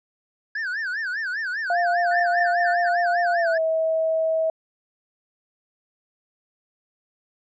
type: tone with vibrato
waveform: triangle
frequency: 1624 Hz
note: G#6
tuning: 39 cents flat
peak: -23 dBFS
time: 0.55-3.58 s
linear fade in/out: 5 ms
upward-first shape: sine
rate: 5 Hz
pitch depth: 200 cents each way
type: tone with pitch glide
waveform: sine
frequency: 698 to 643.8 Hz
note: F5 to E5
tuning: -1 to -41 cents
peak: -19 dBFS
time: 1.7-4.5 s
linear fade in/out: 2 ms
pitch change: -140 cents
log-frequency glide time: 3.31-3.61 s
type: tone with tremolo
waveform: sine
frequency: 1779 Hz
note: A6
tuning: 19 cents sharp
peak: -24 dBFS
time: 2.11-2.89 s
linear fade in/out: 5 ms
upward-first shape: sine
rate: 4 Hz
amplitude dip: 95%
effects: resampled to 16000 Hz